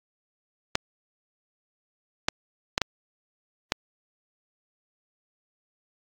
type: clicks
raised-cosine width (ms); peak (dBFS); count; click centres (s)
0.2; -4; 5; 0.754 / 2.285 / 2.779 / 2.817 / 3.721
effects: AAC 64 kbps